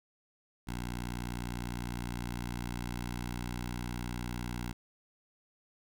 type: tone with notch filter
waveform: 10% pulse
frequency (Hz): 59.9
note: A#1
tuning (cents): +48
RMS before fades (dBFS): -38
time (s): 0.67-4.73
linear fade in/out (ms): 10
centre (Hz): 450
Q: 1.2
effects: none